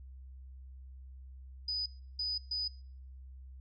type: tone bursts at uneven times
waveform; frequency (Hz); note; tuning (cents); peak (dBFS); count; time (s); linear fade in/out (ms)
sine; 4978; D#8; 0; -32; 3; 1.68-1.86 / 2.19-2.38 / 2.51-2.68; 5
effects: noise-tail reverb RT60 0.6 s tail -25 dB re dry + added 65 Hz sine -47 dBFS peak until 3.6 s